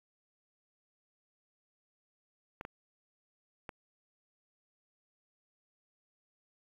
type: clicks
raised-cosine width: 0.5 ms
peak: -26 dBFS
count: 3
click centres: 2.611 / 2.651 / 3.692 s
effects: 9-bit